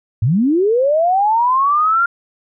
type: linear sweep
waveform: sine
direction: up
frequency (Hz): 95.2 to 1408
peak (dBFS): -11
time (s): 0.22-2.06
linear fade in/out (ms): 5
effects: none